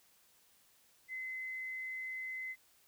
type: tone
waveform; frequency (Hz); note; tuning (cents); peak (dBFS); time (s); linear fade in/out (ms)
sine; 2046; C7; -39; -39; 1.08-2.56; 50
effects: white hiss -68 dBFS RMS until 2.87 s